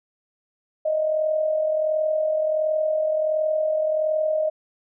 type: tone with amplitude modulation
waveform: sine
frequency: 622.3 Hz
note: D#5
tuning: in tune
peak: -17 dBFS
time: 0.85-4.5 s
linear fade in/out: 10 ms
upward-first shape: sine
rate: 41.4 Hz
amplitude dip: 50%
effects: none